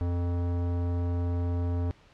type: tone with tanh clipping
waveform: sine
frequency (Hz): 87.31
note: F2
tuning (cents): 0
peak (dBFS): -28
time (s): 0.01-1.91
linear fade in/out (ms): 0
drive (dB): 18
effects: pink hiss -58 dBFS RMS until 2.13 s + low-pass 4000 Hz 12 dB/octave